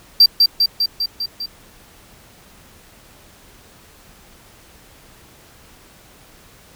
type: tone with echo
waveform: triangle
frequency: 4699 Hz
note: D8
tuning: in tune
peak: -4 dBFS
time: 0.2-0.26 s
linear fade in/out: 5 ms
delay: 200 ms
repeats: 6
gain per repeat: -3 dB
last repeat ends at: 1.46 s
effects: pink hiss -47 dBFS RMS until 6.75 s